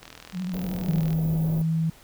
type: click train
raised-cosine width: 0.2 ms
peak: -24 dBFS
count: 46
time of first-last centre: 0.03-1.13 s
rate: 40.9 Hz
type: tone with vibrato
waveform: sine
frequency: 182.9 Hz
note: F#3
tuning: 20 cents flat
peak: -27 dBFS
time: 0.32-1.04 s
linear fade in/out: 50 ms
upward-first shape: sine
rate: 13 Hz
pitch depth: 71 cents each way
type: band-stop noise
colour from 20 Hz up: pink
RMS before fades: -36 dBFS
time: 0.53-1.62 s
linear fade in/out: 5 ms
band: 710 to 15000 Hz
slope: 24 dB/octave
type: tone with pitch glide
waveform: sine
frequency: 160.4 to 161.98 Hz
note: E3 to E3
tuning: -47 to -30 cents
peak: -21 dBFS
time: 0.88-1.9 s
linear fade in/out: 5 ms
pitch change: +17 cents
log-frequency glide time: 1.44-1.75 s
effects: pink hiss -52 dBFS RMS until 2.03 s